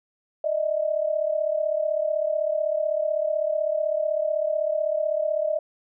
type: tone pair together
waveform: sine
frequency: 603.1 / 639 Hz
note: D5 / D#5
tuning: +46 / +46 cents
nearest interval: minor second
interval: 100 cents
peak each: -24 / -25 dBFS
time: 0.44-5.59 s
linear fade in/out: 5 ms
effects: none